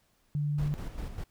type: tone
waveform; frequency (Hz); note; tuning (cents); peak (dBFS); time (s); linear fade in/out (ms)
sine; 146.83; D3; 0; -27; 0.35-0.74; 0
type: noise with tremolo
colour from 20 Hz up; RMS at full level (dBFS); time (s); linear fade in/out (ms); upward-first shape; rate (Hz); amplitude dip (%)
brown; -36; 0.58-1.24; 5; square; 5; 50
effects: pink hiss -70 dBFS RMS until 1.3 s